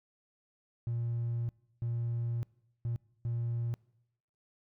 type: tone bursts at uneven times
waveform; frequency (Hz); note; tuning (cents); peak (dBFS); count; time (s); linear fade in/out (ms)
triangle; 117.8; A#2; +19; -28; 4; 0.87-1.49 / 1.82-2.43 / 2.85-2.96 / 3.25-3.74; 0
effects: noise-tail reverb RT60 0.9 s tail -26 dB re dry + tanh soft clip ceiling -26 dBFS